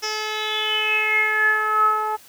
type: tone with low-pass filter sweep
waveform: 10% pulse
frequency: 430 Hz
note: A4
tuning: 40 cents flat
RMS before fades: -21 dBFS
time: 0.02-2.17 s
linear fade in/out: 20 ms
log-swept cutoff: 5300 to 1000 Hz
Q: 9.9
effects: white hiss -48 dBFS RMS until 2.28 s + high-pass 60 Hz 12 dB/octave